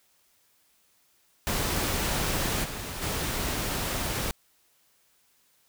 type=noise with level steps; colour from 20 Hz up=pink; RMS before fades=-28 / -36 / -30 dBFS; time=1.47-4.31 s; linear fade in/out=0 ms; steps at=2.63 / 3.01 s; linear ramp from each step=20 ms; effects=white hiss -66 dBFS RMS until 5.68 s